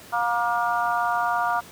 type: harmonic tone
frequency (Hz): 236.9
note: A#3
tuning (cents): +28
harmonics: 3 / 4 / 5 / 6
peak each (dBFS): -25 / -26 / -27 / -28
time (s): 0.12-1.61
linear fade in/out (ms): 20
effects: pink hiss -45 dBFS RMS until 1.71 s + high-pass 100 Hz 12 dB/octave